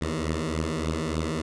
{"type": "beating tone pair", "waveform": "10% pulse", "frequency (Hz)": [77.78, 81.18], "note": ["D#2", "E2"], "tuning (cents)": [0, -26], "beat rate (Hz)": 3.4, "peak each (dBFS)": -21, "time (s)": [0.01, 1.42], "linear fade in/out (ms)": 10, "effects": ["resampled to 22050 Hz"]}